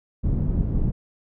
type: low-pass noise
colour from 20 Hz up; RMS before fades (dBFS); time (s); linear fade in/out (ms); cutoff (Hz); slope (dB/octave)
pink; -22; 0.23-0.92; 20; 190; 12
effects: none